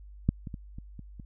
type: clicks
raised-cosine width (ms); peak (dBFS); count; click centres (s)
5; -10 / -25 / -25 / -29 / -29 / -30; 6; 0.29 / 0.472 / 0.542 / 0.785 / 0.993 / 1.198
effects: added 50 Hz sine -45 dBFS peak until 1.25 s